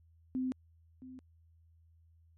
sine tone with echo, 257.5 Hz, C4, 28 cents flat, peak -31 dBFS, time 0.35-0.52 s, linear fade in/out 0 ms, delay 670 ms, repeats 1, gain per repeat -15 dB, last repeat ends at 1.19 s, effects added 82 Hz sine -61 dBFS peak until 2.37 s + MP3 48 kbps

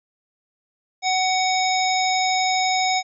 harmonic tone, 748 Hz, F#5, 19 cents sharp, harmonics 1 / 3 / 5 / 7 / 9, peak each -20 / -25 / -27 / -28 / -30 dBFS, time 1.02-3.03 s, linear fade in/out 50 ms, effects none

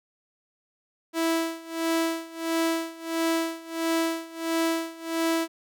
sawtooth tone with tremolo, 328.6 Hz, E4, 5 cents flat, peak -18 dBFS, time 1.13-5.48 s, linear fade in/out 50 ms, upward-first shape sine, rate 1.5 Hz, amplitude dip 90%, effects none

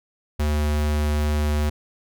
square tone, 74.8 Hz, D2, 32 cents sharp, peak -20 dBFS, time 0.39-1.7 s, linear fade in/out 10 ms, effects none

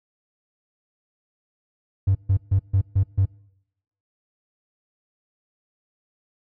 triangle tone bursts, 96.8 Hz, G2, 21 cents flat, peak -12 dBFS, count 6, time 2.07-3.256 s, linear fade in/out 10 ms, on 81 ms, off 140 ms, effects noise-tail reverb RT60 0.8 s tail -26 dB re dry + tanh soft clip ceiling -11 dBFS

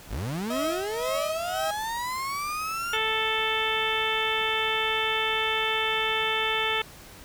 35% pulse linear sweep, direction up, 30.47 to 1437 Hz, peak -27 dBFS, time 0.08-2.98 s, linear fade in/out 50 ms
30% pulse tone with tremolo, 640 Hz, D#5, 49 cents sharp, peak -24 dBFS, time 0.5-1.71 s, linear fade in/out 5 ms, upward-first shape sine, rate 1.9 Hz, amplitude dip 80%
harmonic tone, 440 Hz, A4, in tune, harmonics 1 / 2 / 3 / 4 / 5 / 6 / 7 / 8, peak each -32 / -32 / -32 / -32 / -32 / -32 / -32 / -32 dBFS, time 2.93-6.82 s, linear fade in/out 5 ms
effects pink hiss -47 dBFS RMS until 7.24 s

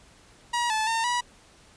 sawtooth tone with pitch steps, 957 / 871 / 908 / 972 Hz, A#5 / A5 / A#5 / B5, +45 / -18 / -46 / -28 cents, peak -20 dBFS, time 0.53-1.21 s, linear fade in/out 10 ms, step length 170 ms, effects pink hiss -55 dBFS RMS until 1.76 s + resampled to 22050 Hz

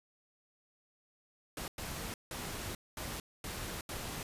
pink noise bursts at uneven times, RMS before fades -41 dBFS, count 6, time 1.57-1.68 / 1.78-2.14 / 2.31-2.75 / 2.97-3.2 / 3.44-3.81 / 3.89-4.23 s, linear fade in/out 2 ms, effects resampled to 32000 Hz

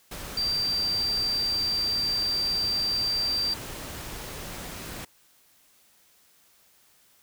sine tone in noise, 4695 Hz, D8, 1 cent flat, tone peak -24 dBFS, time 0.37-3.54 s, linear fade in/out 5 ms, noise pink, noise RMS -38 dBFS, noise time 0.11-5.05 s, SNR +11 dB, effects white hiss -61 dBFS RMS until 7.22 s

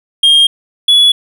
triangle tone pair in turn, 3224 / 3398 Hz, G7 / G#7, +48 / +39 cents, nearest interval minor second, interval 91 cents, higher second, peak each -3 dBFS, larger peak neither, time 0.23-0.47 / 0.88-1.12 s, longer neither, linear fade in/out 5 ms, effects none

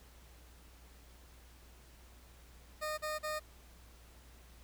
20% pulse tone bursts, 613 Hz, D#5, 26 cents flat, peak -31 dBFS, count 3, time 2.81-3.398 s, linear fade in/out 20 ms, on 170 ms, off 39 ms, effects added 60 Hz sine -57 dBFS peak until 4.63 s + pink hiss -62 dBFS RMS until 4.63 s

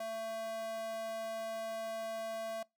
square tone with high-pass filter, 223.4 Hz, A3, 27 cents sharp, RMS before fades -40 dBFS, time 0-2.63 s, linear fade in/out 5 ms, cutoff 580 Hz, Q 4.7, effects noise-tail reverb RT60 0.2 s tail -23 dB re dry

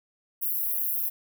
white high-pass noise, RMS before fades -28 dBFS, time 0.41-1.1 s, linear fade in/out 20 ms, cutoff 11000 Hz, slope 96 dB/octave, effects none

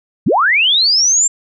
sine linear sweep, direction up, 103.8 to 7459 Hz, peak -9 dBFS, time 0.26-1.28 s, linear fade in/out 10 ms, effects none

